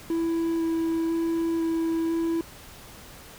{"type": "tone with vibrato", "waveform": "triangle", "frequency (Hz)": 329.6, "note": "E4", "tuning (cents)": 0, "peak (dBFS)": -21, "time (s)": [0.1, 2.41], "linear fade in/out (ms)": 2, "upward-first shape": "square", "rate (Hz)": 1, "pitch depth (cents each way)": 8, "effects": ["pink hiss -46 dBFS RMS until 3.38 s"]}